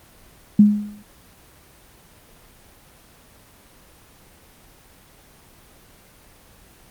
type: tone with exponential decay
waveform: sine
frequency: 207.9 Hz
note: G#3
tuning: 2 cents sharp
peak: -5 dBFS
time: 0.59-1.03 s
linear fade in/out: 5 ms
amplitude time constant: 94 ms
effects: pink hiss -50 dBFS RMS until 6.9 s + Opus 24 kbps